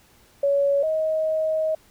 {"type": "tone pair in turn", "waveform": "sine", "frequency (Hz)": [562, 630.8], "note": ["C#5", "D#5"], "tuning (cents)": [24, 24], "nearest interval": "major second", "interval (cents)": 200, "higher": "second", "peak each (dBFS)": [-17, -20], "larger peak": "first", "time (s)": [[0.43, 0.83], [0.83, 1.75]], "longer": "second", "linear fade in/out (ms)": 5, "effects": ["pink hiss -56 dBFS RMS until 1.9 s"]}